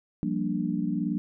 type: chord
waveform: sine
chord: G minor seventh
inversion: third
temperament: equal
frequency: 174.61 / 196 / 233.1 / 293.7 Hz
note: F3 / G3 / Bb3 / D4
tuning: 0 / 0 / 0 / 0 cents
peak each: -31 dBFS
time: 0.23-1.18 s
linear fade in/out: 0 ms
effects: none